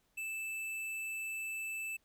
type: tone with hard clipping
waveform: sine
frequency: 2637 Hz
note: E7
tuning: in tune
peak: -39 dBFS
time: 0.17-1.97 s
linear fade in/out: 10 ms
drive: 12 dB
effects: pink hiss -75 dBFS RMS until 2.04 s